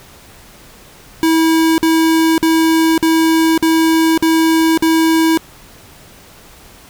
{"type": "tone bursts", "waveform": "square", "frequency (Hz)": 323.9, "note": "E4", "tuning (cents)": -30, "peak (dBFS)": -10, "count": 7, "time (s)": [1.23, 5.374], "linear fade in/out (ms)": 0, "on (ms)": 550, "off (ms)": 49, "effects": ["pink hiss -41 dBFS RMS until 6.89 s"]}